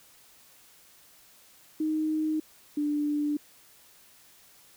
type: tone pair in turn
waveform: sine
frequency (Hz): 311.1 / 294.9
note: D#4 / D4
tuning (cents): 0 / +7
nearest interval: minor second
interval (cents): 93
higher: first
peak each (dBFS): -25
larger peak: neither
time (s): 1.8-2.4 / 2.77-3.37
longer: neither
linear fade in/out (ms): 5
effects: white hiss -57 dBFS RMS until 4.76 s